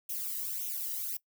violet noise with flanger, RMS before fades -36 dBFS, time 0.09-1.17 s, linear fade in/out 5 ms, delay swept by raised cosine 0.32 to 1.04 ms, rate 1.8 Hz, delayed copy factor +0.75, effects noise-tail reverb RT60 0.1 s tail -20 dB re dry

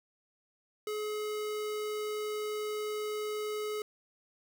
square tone, 424.2 Hz, G#4, 37 cents sharp, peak -34 dBFS, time 0.87-3.82 s, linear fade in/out 2 ms, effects none

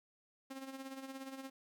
sawtooth tone with tremolo, 267.7 Hz, C4, 40 cents sharp, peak -39 dBFS, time 0.5-1.5 s, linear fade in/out 10 ms, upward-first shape sine, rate 17 Hz, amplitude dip 60%, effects none

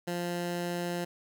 15% pulse tone, 174.61 Hz, F3, in tune, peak -25 dBFS, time 0.07-1.05 s, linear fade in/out 10 ms, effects none

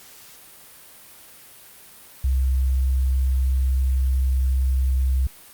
sine tone, 65.41 Hz, C2, in tune, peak -17 dBFS, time 2.24-5.27 s, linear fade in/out 5 ms, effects white hiss -46 dBFS RMS until 5.53 s + Opus 48 kbps

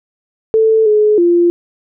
sine tone with pitch steps, 442.2 / 423.9 / 346.2 Hz, A4 / G#4 / F4, +9 / +35 / -15 cents, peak -7 dBFS, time 0.54-1.5 s, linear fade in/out 0 ms, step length 320 ms, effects none

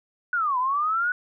sine linear two-way sweep, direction down then up, 1488 to 980 to 1488 Hz, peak -21 dBFS, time 0.33-1.12 s, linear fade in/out 2 ms, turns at 0.58 s, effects none

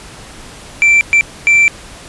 triangle tone bursts at uneven times, 2343 Hz, D7, 5 cents flat, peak -4 dBFS, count 3, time 0.82-1.01 / 1.13-1.21 / 1.47-1.68 s, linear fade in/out 0 ms, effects pink hiss -34 dBFS RMS until 2.08 s + resampled to 24000 Hz

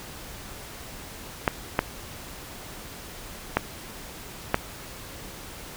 clicks, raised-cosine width 0.5 ms, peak -4 dBFS, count 4, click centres 1.478 / 1.791 / 3.57 / 4.544 s, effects pink hiss -41 dBFS RMS until 5.76 s

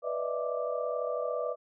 sine tone cluster, 493.7 / 586 / 624 / 658 / 1175 Hz, B4 / D5 / D#5 / E5 / D6, -1 / -4 / +5 / -3 / +1 cents, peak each -34 / -35 / -37 / -38 / -39 dBFS, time 0.02-1.56 s, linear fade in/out 50 ms, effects none

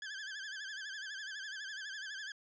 sawtooth tone with vibrato, 1634 Hz, G#6, 29 cents flat, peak -38 dBFS, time 0.02-2.32 s, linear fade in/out 2 ms, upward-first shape sine, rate 12 Hz, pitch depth 110 cents each way, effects resampled to 16000 Hz

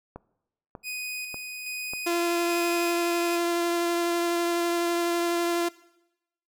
click train, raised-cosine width 1 ms, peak -24 dBFS, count 4, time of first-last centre 0.16-1.935 s, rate 1.69 Hz
sawtooth tone with tremolo, 2492 Hz, D#7, 2 cents sharp, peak -28 dBFS, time 0.83-3.39 s, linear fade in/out 50 ms, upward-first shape square, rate 1.2 Hz, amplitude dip 35%
sawtooth tone with vibrato, 343.2 Hz, F4, 30 cents flat, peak -20 dBFS, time 2.06-5.69 s, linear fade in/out 10 ms, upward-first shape sine, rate 12 Hz, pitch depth 9 cents each way
effects noise-tail reverb RT60 0.9 s tail -20 dB re dry

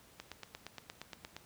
click train, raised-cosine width 0.2 ms, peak -26 dBFS, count 11, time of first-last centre 0.2-1.366 s, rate 8.58 Hz, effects pink hiss -61 dBFS RMS until 1.45 s + high-pass 60 Hz 12 dB/octave

